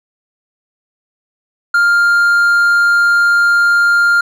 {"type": "tone", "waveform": "triangle", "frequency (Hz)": 1401, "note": "F6", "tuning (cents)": 5, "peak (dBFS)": -6, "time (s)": [1.74, 4.21], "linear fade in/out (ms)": 5, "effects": []}